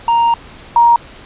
triangle / sine tone pair in turn, 932.3 / 940.4 Hz, A#5 / A#5, 0 / +15 cents, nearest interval unison, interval 15 cents, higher second, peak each -7 / -5 dBFS, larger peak second, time 0.08-0.34 / 0.76-0.96 s, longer first, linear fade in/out 2 ms, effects pink hiss -37 dBFS RMS until 1.25 s + resampled to 8000 Hz

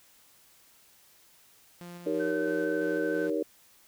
sawtooth tone with tremolo, 174.61 Hz, F3, in tune, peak -38 dBFS, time 1.81-3.3 s, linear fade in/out 0 ms, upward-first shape square, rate 3 Hz, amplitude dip 25%
sine chord, Eb dominant seventh, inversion none, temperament just, 311.1 / 388.9 / 466.7 / 560 Hz, Eb4 / G4 / Bb4 / Db5, 0 / -14 / +2 / +18 cents, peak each -31 / -34 / -31 / -34 dBFS, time 2.06-3.43 s, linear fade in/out 5 ms
sine tone with vibrato, 1528 Hz, G6, 45 cents flat, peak -36 dBFS, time 2.19-3.28 s, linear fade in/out 20 ms, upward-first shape sine, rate 13 Hz, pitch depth 13 cents each way
effects white hiss -60 dBFS RMS until 3.87 s

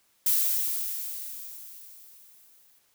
violet noise with exponential decay, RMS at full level -22 dBFS, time 0.26-2.79 s, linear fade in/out 5 ms, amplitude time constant 550 ms, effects white hiss -67 dBFS RMS until 2.94 s

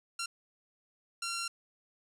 10% pulse tone bursts at uneven times, 1373 Hz, F6, 30 cents flat, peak -26 dBFS, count 2, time 0.19-0.26 / 1.22-1.48 s, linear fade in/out 5 ms, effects resampled to 32000 Hz

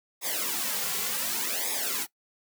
white noise with flanger, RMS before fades -30 dBFS, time 0.21-2.07 s, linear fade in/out 50 ms, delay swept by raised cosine 0.68 to 3.28 ms, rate 0.67 Hz, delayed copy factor -1, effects noise-tail reverb RT60 0.1 s tail -19 dB re dry + high-pass 200 Hz 12 dB/octave

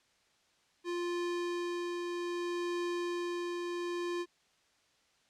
square tone with tremolo, 349.2 Hz, F4, in tune, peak -33 dBFS, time 0.84-4.26 s, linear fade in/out 50 ms, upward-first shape triangle, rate 0.63 Hz, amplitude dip 30%, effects white hiss -70 dBFS RMS until 5.29 s + low-pass 6000 Hz 12 dB/octave

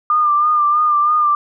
sine tone with vibrato, 1201 Hz, D6, 38 cents sharp, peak -11 dBFS, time 0.1-1.35 s, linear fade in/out 2 ms, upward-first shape sine, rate 3.1 Hz, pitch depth 38 cents each way, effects none

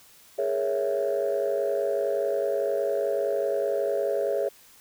sine chord, A# half-diminished seventh, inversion third, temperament equal, 415.3 / 466.2 / 554.4 / 659.3 Hz, G#4 / A#4 / C#5 / E5, 0 / 0 / 0 / 0 cents, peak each -27 / -32 / -26 / -29 dBFS, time 0.38-4.49 s, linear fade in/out 10 ms, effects tanh soft clip ceiling -17 dBFS + white hiss -54 dBFS RMS until 4.8 s

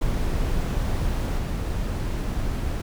brown noise with level steps, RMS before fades -24 / -26 dBFS, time 0.01-2.82 s, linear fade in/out 10 ms, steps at 1.37 s, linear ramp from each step 10 ms, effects none

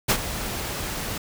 pink noise with ADSR envelope, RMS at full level -17 dBFS, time 0.08-1.18 s, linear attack 21 ms, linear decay 68 ms, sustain -13 dB, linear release 4 ms, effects none

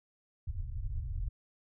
pink low-pass noise, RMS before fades -36 dBFS, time 0.47-1.29 s, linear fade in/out 10 ms, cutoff 120 Hz, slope 96 dB/octave, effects none

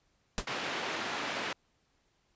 pink noise with exponential decay, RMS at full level -28 dBFS, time 0.38-0.48 s, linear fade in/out 0 ms, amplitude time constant 21 ms
white band-pass noise, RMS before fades -36 dBFS, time 0.47-1.53 s, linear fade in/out 5 ms, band 190 to 2500 Hz, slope 12 dB/octave
effects pink hiss -73 dBFS RMS until 2.35 s + resampled to 16000 Hz

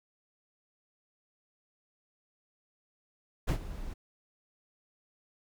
brown noise with ADSR envelope, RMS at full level -23 dBFS, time 3.47-3.94 s, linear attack 22 ms, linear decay 84 ms, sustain -17 dB, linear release 13 ms, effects none

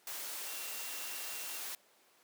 sine tone in noise, 2745 Hz, F7, 31 cents flat, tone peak -51 dBFS, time 0.47-1.58 s, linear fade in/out 2 ms, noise white, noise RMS -42 dBFS, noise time 0.07-1.75 s, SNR -12 dB, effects pink hiss -66 dBFS RMS until 2.23 s + high-pass 400 Hz 12 dB/octave

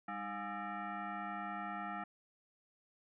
sine tone with frequency modulation, 311.1 Hz, D#4, in tune, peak -39 dBFS, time 0.08-2.04 s, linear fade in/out 5 ms, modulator 512 Hz, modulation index 2.9, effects none

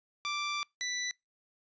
15% pulse tone pair in turn, 1174.7 / 1980.4 Hz, D6 / B6, 0 / +4 cents, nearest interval major sixth, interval 904 cents, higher second, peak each -26 dBFS, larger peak neither, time 0.25-0.63 / 0.81-1.11 s, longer first, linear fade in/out 0 ms, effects noise-tail reverb RT60 0.2 s tail -26 dB re dry + resampled to 16000 Hz

